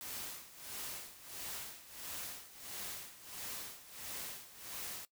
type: noise with tremolo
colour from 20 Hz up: white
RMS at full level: -43 dBFS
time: 0.01-5.05 s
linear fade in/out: 0 ms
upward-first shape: sine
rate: 1.5 Hz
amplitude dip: 80%
effects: noise-tail reverb RT60 0.1 s tail -18 dB re dry